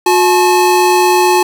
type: tone pair together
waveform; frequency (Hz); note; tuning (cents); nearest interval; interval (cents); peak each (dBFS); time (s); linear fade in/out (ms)
square; 361.6 / 860; F#4 / A5; -40 / -40; octave + minor third; 1500; -11; 0.06-1.43; 5
effects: none